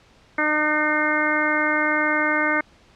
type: harmonic tone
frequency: 303.6 Hz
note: D#4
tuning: 42 cents flat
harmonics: 1 / 2 / 3 / 4 / 5 / 6 / 7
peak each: -26 / -27 / -29 / -27 / -24 / -27 / -24 dBFS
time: 0.38-2.61 s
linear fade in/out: 5 ms
effects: pink hiss -54 dBFS RMS until 2.95 s + low-pass 5000 Hz 12 dB/octave